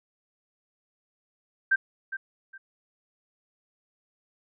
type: tone with echo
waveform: sine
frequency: 1568 Hz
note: G6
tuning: in tune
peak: -18 dBFS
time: 1.71-1.76 s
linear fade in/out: 10 ms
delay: 410 ms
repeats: 2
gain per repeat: -12 dB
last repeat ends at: 2.58 s
effects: none